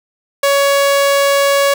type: tone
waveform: sawtooth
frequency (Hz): 560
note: C#5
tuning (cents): +18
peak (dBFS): -6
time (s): 0.43-1.74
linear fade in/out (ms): 5
effects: none